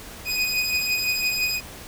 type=beating tone pair; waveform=25% pulse; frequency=2489 / 2494.9 Hz; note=D#7 / D#7; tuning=0 / +4 cents; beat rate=5.9 Hz; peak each=-24 / -19 dBFS; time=0.25-1.61 s; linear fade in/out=50 ms; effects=pink hiss -40 dBFS RMS until 1.87 s